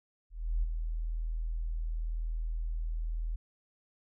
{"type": "tone with ADSR envelope", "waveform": "sine", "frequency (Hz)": 40.48, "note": "E1", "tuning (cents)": -31, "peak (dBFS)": -25, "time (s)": [0.3, 3.36], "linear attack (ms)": 330, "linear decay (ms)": 19, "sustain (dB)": -6, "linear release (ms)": 8, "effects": []}